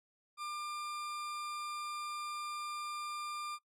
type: tone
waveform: 40% pulse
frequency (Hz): 1196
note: D6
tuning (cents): +31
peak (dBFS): -38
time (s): 0.37-3.59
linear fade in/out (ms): 50
effects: noise-tail reverb RT60 0.1 s tail -24 dB re dry + low-pass 11000 Hz 12 dB/octave